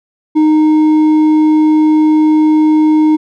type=tone with hard clipping; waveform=sine; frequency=308.9 Hz; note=D#4; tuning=12 cents flat; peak=-7 dBFS; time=0.35-3.17 s; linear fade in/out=20 ms; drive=4 dB; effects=none